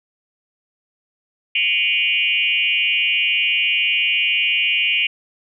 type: tone with frequency modulation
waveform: sine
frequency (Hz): 2618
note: E7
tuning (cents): -13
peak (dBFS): -15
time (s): 1.55-5.07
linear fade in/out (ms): 5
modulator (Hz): 178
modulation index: 2.1
effects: none